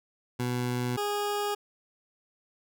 20% pulse tone pair in turn, 123.47 / 412 Hz, B2 / G#4, 0 / -14 cents, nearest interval octave + major sixth, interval 2086 cents, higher second, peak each -23 dBFS, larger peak neither, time 0.39-0.97 / 0.97-1.55 s, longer neither, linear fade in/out 10 ms, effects none

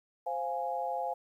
sine chord, F minor, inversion second, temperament equal, 523.3 / 698.5 / 830.6 Hz, C5 / F5 / Ab5, 0 / 0 / 0 cents, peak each -37 / -35 / -35 dBFS, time 0.26-1.14 s, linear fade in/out 10 ms, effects 11-bit

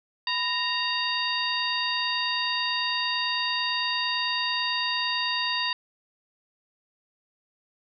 harmonic tone with a mistuned harmonic, 929 Hz, A#5, 6 cents flat, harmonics 1 / 2 / 3 / 4 / 5, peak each -31 / -31 / -31 / -31 / -31 dBFS, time 0.27-5.73 s, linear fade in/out 2 ms, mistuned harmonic 1, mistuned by +120 cents, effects none

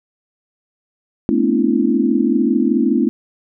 sine tone cluster, 215.4 / 240.6 / 260.2 / 293.9 / 336.5 Hz, A3 / B3 / C4 / D4 / E4, -37 / -45 / -9 / +1 / +36 cents, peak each -19 dBFS, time 1.29-3.09 s, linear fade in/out 0 ms, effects none

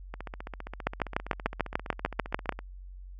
two click trains, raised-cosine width 0.5 ms, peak -10 / -23 dBFS, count 12 / 38, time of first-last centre 0.87-2.492 / 0.14-2.59 s, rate 6.78 / 15.1 Hz, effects added 46 Hz sine -42 dBFS peak until 3.19 s

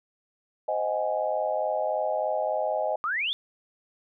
sine chord, Ab dominant seventh, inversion first, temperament just, 519.1 / 623 / 747.5 / 830.6 Hz, C5 / Eb5 / Gb5 / Ab5, -14 / +2 / +17 / 0 cents, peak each -32 / -27 / -33 / -31 dBFS, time 0.68-2.96 s, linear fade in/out 5 ms
sine exponential sweep, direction up, 1163 to 3600 Hz, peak -25 dBFS, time 3.04-3.33 s, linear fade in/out 0 ms
effects none

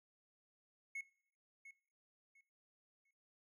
triangle tone with echo, 2189 Hz, C#7, 22 cents flat, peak -40 dBFS, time 0.95-1.01 s, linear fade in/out 5 ms, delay 700 ms, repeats 3, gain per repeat -12 dB, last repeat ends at 3.11 s, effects noise-tail reverb RT60 0.6 s tail -20 dB re dry

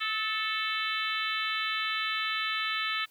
harmonic tone with a mistuned harmonic, 440 Hz, A4, in tune, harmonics 3 / 4 / 5 / 6 / 7 / 8 / 9, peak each -34 / -35 / -36 / -37 / -37 / -38 / -39 dBFS, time 0-3.06 s, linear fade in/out 20 ms, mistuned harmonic 3, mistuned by -30 cents, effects white hiss -63 dBFS RMS until 3.1 s

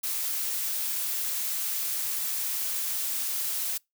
blue noise, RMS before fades -30 dBFS, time 0.03-3.78 s, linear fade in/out 10 ms, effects noise-tail reverb RT60 0.2 s tail -26 dB re dry

